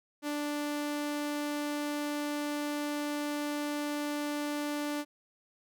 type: tone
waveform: sawtooth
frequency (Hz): 293.7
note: D4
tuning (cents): 0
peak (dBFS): -28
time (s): 0.22-5.05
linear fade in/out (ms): 50
effects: none